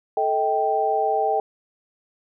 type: tone cluster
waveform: sine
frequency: 437.2 / 635 / 783 Hz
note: A4 / D#5 / G5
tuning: -11 / +35 / -2 cents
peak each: -24 / -25 / -21 dBFS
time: 0.17-1.4 s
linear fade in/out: 2 ms
effects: none